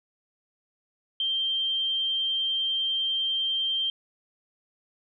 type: tone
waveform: sine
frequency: 3155 Hz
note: G7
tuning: 10 cents sharp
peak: -24 dBFS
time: 1.2-3.9 s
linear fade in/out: 2 ms
effects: none